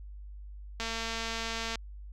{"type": "click train", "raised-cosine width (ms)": 0.2, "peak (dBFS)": -18, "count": 218, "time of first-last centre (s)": [0.8, 1.756], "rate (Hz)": 227, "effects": ["added 50 Hz sine -42 dBFS peak until 2.12 s"]}